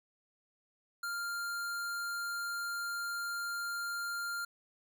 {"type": "tone", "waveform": "square", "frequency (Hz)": 1396.9, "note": "F6", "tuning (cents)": 0, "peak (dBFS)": -36, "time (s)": [1.03, 4.45], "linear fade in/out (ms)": 5, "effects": []}